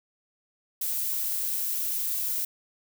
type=noise; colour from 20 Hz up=violet; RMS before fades=-29 dBFS; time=0.81-2.45 s; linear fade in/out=5 ms; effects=none